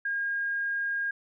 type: tone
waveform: sine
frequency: 1622 Hz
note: G#6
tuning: 41 cents flat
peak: -27 dBFS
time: 0.05-1.11 s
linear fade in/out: 5 ms
effects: none